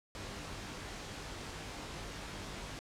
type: noise with comb filter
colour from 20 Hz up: pink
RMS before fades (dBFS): -44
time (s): 0.15-2.79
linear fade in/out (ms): 0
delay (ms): 20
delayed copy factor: +0.6
effects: low-pass 7000 Hz 12 dB/octave